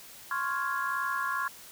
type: chord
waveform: sine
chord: Db major seventh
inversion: third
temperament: equal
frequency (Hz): 1046.5 / 1108.7 / 1396.9 / 1661.2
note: C6 / Db6 / F6 / Ab6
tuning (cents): 0 / 0 / 0 / 0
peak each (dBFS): -34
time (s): 0.31-1.48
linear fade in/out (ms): 2
effects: white hiss -49 dBFS RMS until 1.71 s